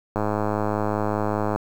click train, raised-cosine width 1 ms, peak -10 dBFS, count 148, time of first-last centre 0.16-1.56 s, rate 105 Hz, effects 7-bit

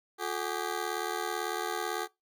15% pulse ring-modulated tone, 395.7 Hz, G4, 16 cents sharp, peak -22 dBFS, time 0.18-2.08 s, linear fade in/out 50 ms, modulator 39 Hz, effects noise-tail reverb RT60 0.2 s tail -22 dB re dry

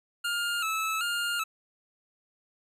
25% pulse tone with vibrato, 1356 Hz, E6, 49 cents sharp, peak -24 dBFS, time 0.24-1.44 s, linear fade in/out 10 ms, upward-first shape square, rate 1.3 Hz, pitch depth 67 cents each way, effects resampled to 32000 Hz

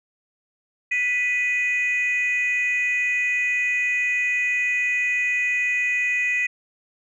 sine tone pair together, 1977.1 / 2489 Hz, B6 / D#7, +1 / 0 cents, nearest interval major third, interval 399 cents, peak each -21 / -21 dBFS, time 0.91-6.47 s, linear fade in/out 10 ms, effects tanh soft clip ceiling -15 dBFS

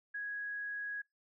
sine tone, 1661.2 Hz, G#6, in tune, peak -37 dBFS, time 0.14-1.02 s, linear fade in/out 10 ms, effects noise-tail reverb RT60 0.2 s tail -26 dB re dry

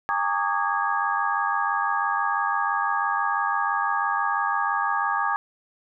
sine tone cluster, 808 / 905 / 1139 / 1225 / 1651 Hz, G#5 / A5 / C#6 / D#6 / G#6, -48 / +48 / +47 / -27 / -11 cents, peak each -28 dBFS, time 0.09-5.36 s, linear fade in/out 0 ms, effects none

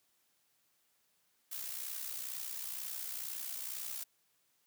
blue noise with amplitude modulation, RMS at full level -39 dBFS, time 1.51-4.04 s, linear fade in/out 10 ms, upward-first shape sine, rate 62.1 Hz, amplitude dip 60%, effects white hiss -75 dBFS RMS until 4.66 s + high-pass 80 Hz 12 dB/octave

